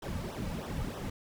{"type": "noise with flanger", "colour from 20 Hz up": "brown", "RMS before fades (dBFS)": -37, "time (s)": [0.02, 1.1], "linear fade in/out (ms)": 5, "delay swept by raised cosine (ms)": [0.43, 2.93], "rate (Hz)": 3.2, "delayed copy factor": -1, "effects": []}